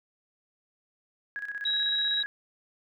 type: tone with tremolo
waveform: sine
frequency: 1661.2 Hz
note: G#6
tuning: in tune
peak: -31 dBFS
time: 1.36-2.26 s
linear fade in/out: 0 ms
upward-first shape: square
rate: 16 Hz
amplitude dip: 65%
type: tone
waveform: sine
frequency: 3849 Hz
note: B7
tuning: 45 cents flat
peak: -25 dBFS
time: 1.65-2.23 s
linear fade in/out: 5 ms
effects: none